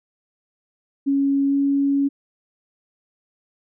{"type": "tone with pitch glide", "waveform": "sine", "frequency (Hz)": [277.2, 279.1], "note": ["C#4", "C#4"], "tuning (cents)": [0, 12], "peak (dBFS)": -16, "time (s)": [1.06, 2.09], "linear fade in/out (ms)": 20, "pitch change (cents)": 12, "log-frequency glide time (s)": [1.48, 1.54], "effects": []}